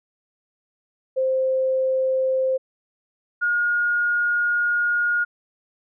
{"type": "tone pair in turn", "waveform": "sine", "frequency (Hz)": [523.3, 1431.4], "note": ["C5", "F6"], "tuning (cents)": [0, 42], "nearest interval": "octave + perfect fourth", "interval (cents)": 1742, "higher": "second", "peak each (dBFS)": -18, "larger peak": "neither", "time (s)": [[1.16, 2.58], [3.41, 5.25]], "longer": "second", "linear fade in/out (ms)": 20, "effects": []}